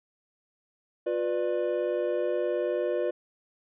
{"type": "chord", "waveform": "triangle", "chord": "B diminished", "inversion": "second", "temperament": "just", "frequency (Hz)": [355.6, 493.9, 592.7], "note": ["F4", "B4", "D5"], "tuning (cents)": [31, 0, 16], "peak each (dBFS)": -28, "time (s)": [1.06, 3.11], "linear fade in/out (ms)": 10, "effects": ["resampled to 8000 Hz"]}